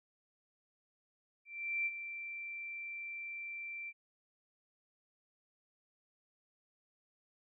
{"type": "tone with ADSR envelope", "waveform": "sine", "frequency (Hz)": 2349, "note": "D7", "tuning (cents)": 0, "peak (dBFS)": -31, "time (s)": [1.45, 3.93], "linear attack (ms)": 410, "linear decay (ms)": 40, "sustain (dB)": -10, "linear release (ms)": 46, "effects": []}